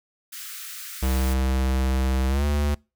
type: high-pass noise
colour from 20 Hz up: white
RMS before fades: -37 dBFS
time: 0.32-1.34 s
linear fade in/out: 10 ms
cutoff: 1200 Hz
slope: 96 dB/octave
type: tone with pitch glide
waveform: square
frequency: 65.41 to 73 Hz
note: C2 to D2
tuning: 0 to -10 cents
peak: -21 dBFS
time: 1.02-2.75 s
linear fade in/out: 10 ms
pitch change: +190 cents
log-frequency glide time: 2.28-2.45 s
effects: noise-tail reverb RT60 0.3 s tail -26 dB re dry